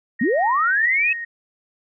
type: tone with tremolo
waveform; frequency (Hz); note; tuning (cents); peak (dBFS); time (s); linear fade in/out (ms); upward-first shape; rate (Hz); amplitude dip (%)
sine; 1864.7; A#6; 0; -24; 0.19-1.25; 10; triangle; 4.7; 30
type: linear sweep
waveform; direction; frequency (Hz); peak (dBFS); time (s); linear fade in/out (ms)
sine; up; 198.4 to 2614; -16; 0.21-1.13; 5
effects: none